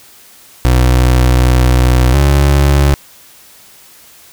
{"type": "tone pair in turn", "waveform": "30% pulse", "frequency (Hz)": [62.4, 70.4], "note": ["B1", "C#2"], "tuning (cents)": [19, 27], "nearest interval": "major second", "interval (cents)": 208, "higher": "second", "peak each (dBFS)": -4, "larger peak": "neither", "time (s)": [[0.65, 2.14], [2.14, 2.94]], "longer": "first", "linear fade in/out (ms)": 0, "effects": ["white hiss -41 dBFS RMS until 4.32 s"]}